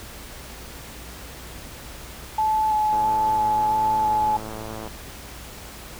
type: tone with vibrato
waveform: sine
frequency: 861 Hz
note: A5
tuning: 38 cents flat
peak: -18 dBFS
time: 2.38-4.37 s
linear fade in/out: 5 ms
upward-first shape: square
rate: 1.5 Hz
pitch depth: 13 cents each way
type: click train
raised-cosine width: 1 ms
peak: -21 dBFS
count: 213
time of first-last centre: 2.93-4.875 s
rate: 109 Hz
effects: added 60 Hz sine -44 dBFS peak until 5.99 s + pink hiss -40 dBFS RMS until 5.99 s